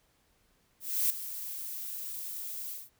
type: noise with ADSR envelope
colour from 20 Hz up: violet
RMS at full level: -26 dBFS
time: 0.8-2.9 s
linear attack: 300 ms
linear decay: 6 ms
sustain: -13 dB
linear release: 190 ms
effects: pink hiss -70 dBFS RMS until 2.99 s